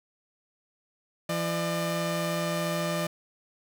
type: tone pair together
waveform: sawtooth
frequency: 168.6 / 600.8 Hz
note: E3 / D5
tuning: +39 / +39 cents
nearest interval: octave + minor seventh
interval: 2200 cents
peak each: -26 dBFS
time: 1.29-3.07 s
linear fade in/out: 5 ms
effects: 10-bit